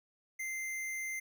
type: tone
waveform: square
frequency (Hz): 2084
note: C7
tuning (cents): -7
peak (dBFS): -37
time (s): 0.39-1.2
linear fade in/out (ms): 10
effects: none